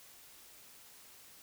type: silence
effects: white hiss -57 dBFS RMS until 1.42 s